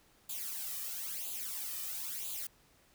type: noise with flanger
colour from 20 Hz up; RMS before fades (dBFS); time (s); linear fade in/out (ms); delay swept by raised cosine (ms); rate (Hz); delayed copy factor
blue; -40; 0.29-2.47; 5; 0.27 to 1.67; 1; +0.75
effects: pink hiss -66 dBFS RMS until 2.94 s